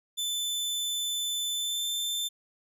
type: tone with pitch glide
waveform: sawtooth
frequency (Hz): 3520 to 3553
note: A7 to A7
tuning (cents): 0 to +16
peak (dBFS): -26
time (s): 0.17-2.29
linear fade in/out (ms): 20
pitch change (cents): +16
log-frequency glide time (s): 1.53-1.87
effects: none